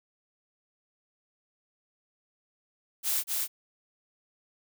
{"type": "noise with echo", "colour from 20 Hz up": "blue", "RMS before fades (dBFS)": -28, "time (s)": [3.03, 3.24], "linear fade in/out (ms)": 50, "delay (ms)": 240, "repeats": 1, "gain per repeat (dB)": -2, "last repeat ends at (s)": 3.48, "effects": []}